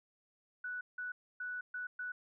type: tone bursts at uneven times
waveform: sine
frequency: 1480 Hz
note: F#6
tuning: in tune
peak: -38 dBFS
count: 5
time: 0.64-0.81 / 0.98-1.12 / 1.4-1.61 / 1.74-1.87 / 1.99-2.12 s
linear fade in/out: 5 ms
effects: none